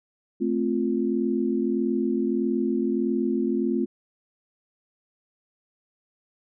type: chord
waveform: sine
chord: F major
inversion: first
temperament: equal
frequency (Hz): 220 / 261.6 / 349.2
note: A3 / C4 / F4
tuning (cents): 0 / 0 / 0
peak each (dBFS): -26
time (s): 0.4-3.86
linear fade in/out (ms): 20
effects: none